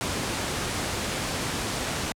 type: low-pass noise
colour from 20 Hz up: pink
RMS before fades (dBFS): -29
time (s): 0.01-2.12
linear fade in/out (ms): 0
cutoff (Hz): 10000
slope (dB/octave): 24
effects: high-pass 60 Hz 12 dB/octave